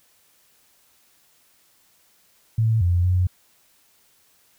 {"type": "tone with pitch steps", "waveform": "sine", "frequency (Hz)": [111.9, 88, 90.9], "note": ["A2", "F2", "F#2"], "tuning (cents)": [30, 14, -30], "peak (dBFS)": -16, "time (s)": [2.58, 3.27], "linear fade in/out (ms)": 5, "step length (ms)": 230, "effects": ["white hiss -60 dBFS RMS until 4.58 s"]}